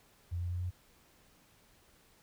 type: tone with pitch steps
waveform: sine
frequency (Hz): 86.9 / 87.86 / 88.83 / 89.81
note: F2 / F2 / F2 / F2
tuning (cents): -8 / +11 / +30 / +49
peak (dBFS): -33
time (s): 0.31-0.71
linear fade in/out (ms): 20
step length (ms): 100
effects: pink hiss -65 dBFS RMS until 2.22 s